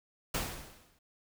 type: noise with exponential decay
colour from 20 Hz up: pink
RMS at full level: -31 dBFS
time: 0.34-0.99 s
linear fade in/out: 5 ms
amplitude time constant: 140 ms
effects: none